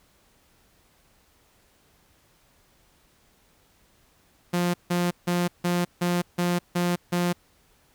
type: tone bursts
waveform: sawtooth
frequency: 175.8 Hz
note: F3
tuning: 12 cents sharp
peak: -18 dBFS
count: 8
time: 4.53-7.33 s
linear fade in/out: 10 ms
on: 210 ms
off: 160 ms
effects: pink hiss -62 dBFS RMS until 7.94 s